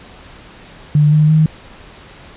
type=tone with pitch steps; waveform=sine; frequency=149.1 / 152.67 / 156.33 Hz; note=D3 / D#3 / D#3; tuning=+27 / -33 / +9 cents; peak=-7 dBFS; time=0.95-1.46 s; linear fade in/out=2 ms; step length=170 ms; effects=pink hiss -39 dBFS RMS until 2.36 s + resampled to 8000 Hz